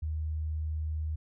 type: tone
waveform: sine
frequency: 77.78 Hz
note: D#2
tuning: in tune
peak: -30 dBFS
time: 0.02-1.16 s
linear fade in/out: 10 ms
effects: none